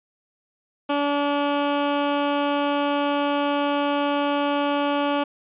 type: tone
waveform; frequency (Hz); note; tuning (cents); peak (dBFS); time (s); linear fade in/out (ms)
15% pulse; 287.3; D4; -38; -14; 0.89-5.24; 10
effects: resampled to 8000 Hz